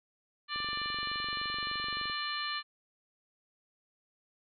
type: harmonic tone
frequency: 591 Hz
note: D5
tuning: 11 cents sharp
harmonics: 2 / 3 / 4 / 5 / 6 / 7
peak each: -38 / -39 / -43 / -41 / -45 / -39 dBFS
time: 0.48-2.63 s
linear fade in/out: 50 ms
type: click train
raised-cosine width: 2 ms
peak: -35 dBFS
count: 37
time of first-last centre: 0.56-2.098 s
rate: 23.4 Hz
effects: none